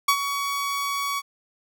sawtooth tone with ADSR envelope, 1126 Hz, C#6, 27 cents sharp, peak -11 dBFS, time 0.08-1.22 s, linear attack 7 ms, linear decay 72 ms, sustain -10 dB, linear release 39 ms, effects none

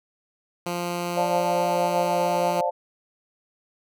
10% pulse tone, 174.61 Hz, F3, in tune, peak -18 dBFS, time 0.66-2.61 s, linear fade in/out 5 ms
sine chord, D minor seventh, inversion third, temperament just, 528.6 / 587.3 / 704.8 / 881 Hz, C5 / D5 / F5 / A5, +18 / 0 / +16 / +2 cents, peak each -27 dBFS, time 1.16-2.71 s, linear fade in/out 20 ms
effects none

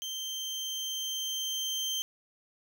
30% pulse tone with level ramp, 3136 Hz, G7, in tune, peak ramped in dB -32 to -27 dBFS, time 0.02-2.02 s, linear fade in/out 0 ms, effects none

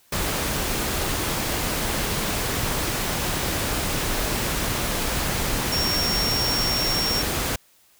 sine tone in noise, 5530 Hz, F8, 18 cents flat, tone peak -23 dBFS, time 5.72-7.22 s, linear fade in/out 5 ms, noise pink, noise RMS -25 dBFS, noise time 0.12-7.56 s, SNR -1 dB, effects white hiss -58 dBFS RMS until 7.99 s

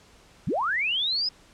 sine linear sweep, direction up, 98.2 to 5140 Hz, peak -23 dBFS, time 0.47-1.29 s, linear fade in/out 5 ms, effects pink hiss -55 dBFS RMS until 1.53 s + low-pass 8000 Hz 12 dB/octave

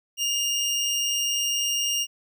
25% pulse tone, 2828 Hz, F7, 21 cents sharp, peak -19 dBFS, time 0.17-2.07 s, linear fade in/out 50 ms, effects none

